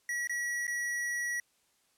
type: tone with dropouts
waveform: square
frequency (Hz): 1927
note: B6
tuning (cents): -43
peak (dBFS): -32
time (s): 0.09-1.4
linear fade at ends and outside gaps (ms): 2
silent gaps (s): 0.273-0.295 / 0.669-0.678
effects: white hiss -71 dBFS RMS until 1.97 s + low-pass 11000 Hz 12 dB/octave